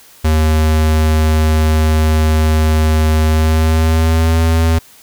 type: tone with pitch glide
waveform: square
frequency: 78.2 to 81.62 Hz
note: D#2 to E2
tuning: +9 to -17 cents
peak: -10 dBFS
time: 0.24-4.79 s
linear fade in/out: 10 ms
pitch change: +74 cents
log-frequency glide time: 3.24-4.39 s
effects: white hiss -43 dBFS RMS until 5.02 s